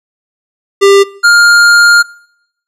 square tone pair in turn, 396.9 / 1408.7 Hz, G4 / F6, +22 / +15 cents, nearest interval octave + minor seventh, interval 2193 cents, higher second, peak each -3 dBFS, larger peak neither, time 0.81-1.04 / 1.23-2.03 s, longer second, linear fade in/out 20 ms, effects noise-tail reverb RT60 0.8 s tail -23 dB re dry + low-pass 8000 Hz 12 dB/octave

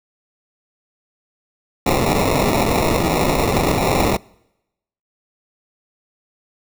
violet noise with sample-and-hold, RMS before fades -17 dBFS, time 1.86-4.17 s, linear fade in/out 5 ms, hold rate 1575 Hz, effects noise-tail reverb RT60 0.9 s tail -26 dB re dry

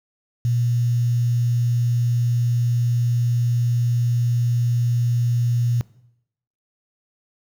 sine tone with quantisation, 120 Hz, B2, 49 cents flat, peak -17 dBFS, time 0.45-5.81 s, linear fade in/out 0 ms, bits 7, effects noise-tail reverb RT60 0.8 s tail -20 dB re dry

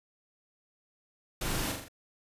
pink noise with echo, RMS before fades -34 dBFS, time 1.41-1.72 s, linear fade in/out 5 ms, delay 41 ms, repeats 4, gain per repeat -4 dB, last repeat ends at 1.884 s, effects resampled to 32000 Hz

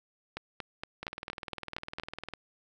two click trains, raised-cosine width 0.3 ms, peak -20 / -22 dBFS, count 8 / 27, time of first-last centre 0.37-1.998 / 1.03-2.337 s, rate 4.3 / 19.9 Hz, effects none

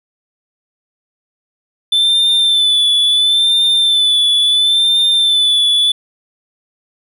triangle tone with vibrato, 3520 Hz, A7, in tune, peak -8 dBFS, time 1.92-5.92 s, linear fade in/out 5 ms, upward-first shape sine, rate 0.73 Hz, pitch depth 42 cents each way, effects none

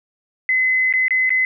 sine tone with dropouts, 2035 Hz, C7, 49 cents flat, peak -14 dBFS, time 0.49-1.45 s, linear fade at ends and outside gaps 1 ms, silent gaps 0.926-0.937 / 1.082-1.107 / 1.294-1.304 s, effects none

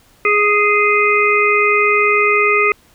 harmonic tone, 415.3 Hz, G#4, in tune, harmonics 1 / 3 / 5 / 6, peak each -16 / -16 / -16 / -16 dBFS, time 0.25-2.72 s, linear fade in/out 2 ms, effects pink hiss -51 dBFS RMS until 2.94 s

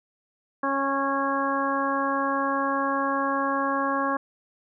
harmonic tone, 275 Hz, C#4, 14 cents flat, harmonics 1 / 2 / 3 / 4 / 5 / 6, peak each -29 / -30 / -32 / -26 / -36 / -32 dBFS, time 0.63-4.17 s, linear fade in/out 5 ms, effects none

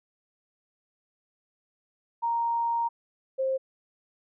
sine tone pair in turn, 932.3 / 529.3 Hz, A#5 / C5, 0 / +20 cents, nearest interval minor seventh, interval 980 cents, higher first, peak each -24 dBFS, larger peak neither, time 2.22-2.89 / 3.38-3.58 s, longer first, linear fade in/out 20 ms, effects none

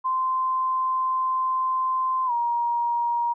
sine tone with pitch glide, 1038 to 946.4 Hz, C6 to A#5, -14 to +26 cents, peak -21 dBFS, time 0.04-3.34 s, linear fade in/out 20 ms, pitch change -160 cents, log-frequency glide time 2.26-2.32 s, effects none

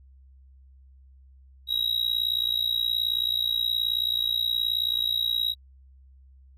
triangle tone with amplitude modulation, 3839 Hz, B7, 50 cents flat, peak -18 dBFS, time 1.67-5.55 s, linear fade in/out 50 ms, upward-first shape sine, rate 58.8 Hz, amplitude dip 90%, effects added 66 Hz sine -50 dBFS peak until 6.57 s

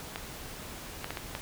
clicks, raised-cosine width 0.3 ms, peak -18 dBFS, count 5, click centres 0.159 / 1.044 / 1.106 / 1.172 / 1.351 s, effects pink hiss -43 dBFS RMS until 1.41 s

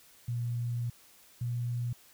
sine tone pair in turn, 119.6 / 120.64 Hz, A#2 / B2, +45 / -40 cents, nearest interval unison, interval 15 cents, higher second, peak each -30 / -30 dBFS, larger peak neither, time 0.28-0.9 / 1.41-1.93 s, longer first, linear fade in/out 5 ms, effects white hiss -59 dBFS RMS until 2.13 s

